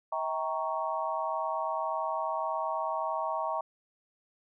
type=chord; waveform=sine; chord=E diminished seventh; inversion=none; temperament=equal with one note detuned; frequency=642.3 / 784 / 932.3 / 1108.7 Hz; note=E5 / G5 / Bb5 / Db6; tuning=-45 / 0 / 0 / 0 cents; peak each=-34 / -37 / -34 / -35 dBFS; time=0.12-3.61 s; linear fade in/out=5 ms; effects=none